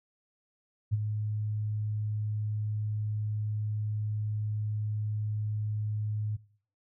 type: tone with ADSR envelope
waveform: sine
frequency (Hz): 106.3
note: G#2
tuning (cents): +41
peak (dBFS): -22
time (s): 0.91-6.37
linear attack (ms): 25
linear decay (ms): 28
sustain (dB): -7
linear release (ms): 17
effects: noise-tail reverb RT60 0.5 s tail -20 dB re dry